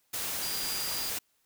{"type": "tone in noise", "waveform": "sine", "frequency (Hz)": 4814, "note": "D8", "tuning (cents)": 42, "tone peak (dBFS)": -36, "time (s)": [0.42, 1.1], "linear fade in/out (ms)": 10, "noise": "white", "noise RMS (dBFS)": -34, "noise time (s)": [0.13, 1.19], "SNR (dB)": -5, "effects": ["white hiss -72 dBFS RMS until 1.45 s"]}